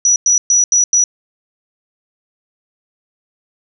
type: tone bursts at uneven times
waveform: sine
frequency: 5870 Hz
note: F#8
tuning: 15 cents flat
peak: -8 dBFS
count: 5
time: 0.05-0.16 / 0.26-0.38 / 0.5-0.64 / 0.72-0.84 / 0.93-1.04 s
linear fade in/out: 2 ms
effects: none